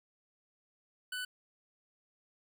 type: tone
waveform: 25% pulse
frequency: 1495 Hz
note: F#6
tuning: 17 cents sharp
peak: -33 dBFS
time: 1.12-1.25 s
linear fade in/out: 5 ms
effects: none